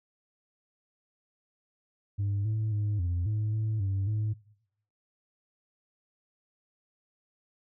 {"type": "tone with pitch steps", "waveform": "sine", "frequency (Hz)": [100.7, 108.9, 104.2, 87.6, 107, 109, 97.4, 107.2], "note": ["G2", "A2", "G#2", "F2", "A2", "A2", "G2", "A2"], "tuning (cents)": [47, -17, 6, 6, -48, -16, -11, -45], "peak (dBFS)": -24, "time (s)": [2.18, 4.34], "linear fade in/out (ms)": 20, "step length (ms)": 270, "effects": ["noise-tail reverb RT60 0.8 s tail -23 dB re dry", "tanh soft clip ceiling -25 dBFS"]}